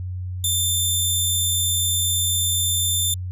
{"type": "tone", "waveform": "10% pulse", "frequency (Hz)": 3564, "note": "A7", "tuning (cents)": 22, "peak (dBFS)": -11, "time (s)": [0.44, 3.14], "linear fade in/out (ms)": 2, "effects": ["added 91 Hz sine -26 dBFS peak until 3.31 s", "resampled to 32000 Hz"]}